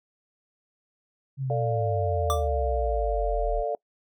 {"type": "exponential sweep", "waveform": "sine", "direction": "down", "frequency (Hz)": [138.59, 36.71], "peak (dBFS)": -26, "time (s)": [1.37, 3.64], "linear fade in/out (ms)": 50}
{"type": "chord", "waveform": "sine", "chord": "D minor", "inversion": "second", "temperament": "equal with one note detuned", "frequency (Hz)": [445.9, 587.3, 698.5], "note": ["A4", "D5", "F5"], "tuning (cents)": [23, 0, 0], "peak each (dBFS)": [-30, -29, -30], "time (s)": [1.5, 3.75], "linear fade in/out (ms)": 2}
{"type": "tone with exponential decay", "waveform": "square", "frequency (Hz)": 1174.7, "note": "D6", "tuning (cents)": 0, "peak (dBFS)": -22, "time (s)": [2.3, 2.48], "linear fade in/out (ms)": 0, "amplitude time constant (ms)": 37}
{"effects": ["noise-tail reverb RT60 0.1 s tail -25 dB re dry"]}